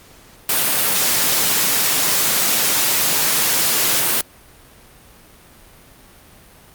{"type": "high-pass noise", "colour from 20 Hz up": "white", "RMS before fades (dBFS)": -17, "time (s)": [0.49, 4.21], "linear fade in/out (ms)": 2, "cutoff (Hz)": 110, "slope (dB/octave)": 24, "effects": ["pink hiss -46 dBFS RMS until 6.74 s", "Opus 48 kbps"]}